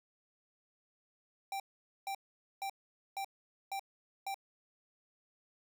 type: tone bursts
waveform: square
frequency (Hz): 784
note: G5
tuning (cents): 0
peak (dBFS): -37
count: 6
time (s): 1.52-4.344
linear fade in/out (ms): 2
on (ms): 79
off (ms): 470
effects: none